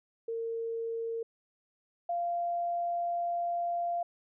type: tone pair in turn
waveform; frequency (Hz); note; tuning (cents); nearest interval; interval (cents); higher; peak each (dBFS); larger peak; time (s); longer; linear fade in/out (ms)
sine; 457.3 / 692.5; A#4 / F5; -33 / -15; perfect fifth; 718; second; -32 / -29; second; 0.28-1.23 / 2.09-4.03; second; 5
effects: none